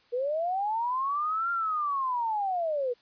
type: linear two-way sweep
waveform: sine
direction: up then down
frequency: 470.3 to 1396.9 to 470.3 Hz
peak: -26 dBFS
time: 0.12-2.94 s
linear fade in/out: 20 ms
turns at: 1.51 s
effects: white hiss -63 dBFS RMS until 3.01 s + resampled to 11025 Hz